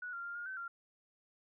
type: tone with pitch steps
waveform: sine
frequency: 1468 / 1387 / 1397 / 1421 / 1533 / 1386 Hz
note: F#6 / F6 / F6 / F6 / G6 / F6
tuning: -14 / -12 / 0 / +30 / -39 / -14 cents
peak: -40 dBFS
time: 0.02-0.68 s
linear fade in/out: 5 ms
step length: 110 ms
effects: none